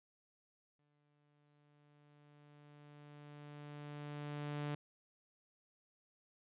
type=tone with exponential growth; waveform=sawtooth; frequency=146.83 Hz; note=D3; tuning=in tune; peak=-34 dBFS; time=0.79-4.75 s; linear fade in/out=2 ms; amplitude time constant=860 ms; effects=resampled to 8000 Hz